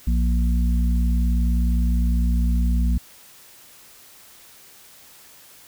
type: harmonic tone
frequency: 59.4 Hz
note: A#1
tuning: 33 cents sharp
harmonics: 1 / 3 / 4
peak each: -17 / -27 / -29 dBFS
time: 0.07-2.98 s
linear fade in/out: 5 ms
effects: white hiss -48 dBFS RMS until 5.67 s